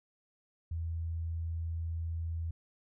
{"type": "tone", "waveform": "sine", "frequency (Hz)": 82.6, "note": "E2", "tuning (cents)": 4, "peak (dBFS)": -33, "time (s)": [0.71, 2.51], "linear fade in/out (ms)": 5, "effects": []}